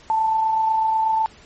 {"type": "tone with amplitude modulation", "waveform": "sine", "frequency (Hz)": 883, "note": "A5", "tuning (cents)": 6, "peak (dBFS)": -15, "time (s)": [0.1, 1.26], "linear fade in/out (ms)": 0, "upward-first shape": "sine", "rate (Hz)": 28.1, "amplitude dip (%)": 30, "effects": ["pink hiss -48 dBFS RMS until 1.45 s", "MP3 32 kbps"]}